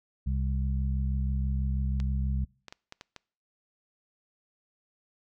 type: harmonic tone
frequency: 66.2 Hz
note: C2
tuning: 21 cents sharp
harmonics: 1 / 2 / 3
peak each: -27 / -33 / -37 dBFS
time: 0.26-2.45 s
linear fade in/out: 10 ms
type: clicks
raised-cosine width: 0.2 ms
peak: -25 dBFS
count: 6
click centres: 2.001 / 2.683 / 2.725 / 2.924 / 3.011 / 3.163 s
effects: noise-tail reverb RT60 0.5 s tail -26 dB re dry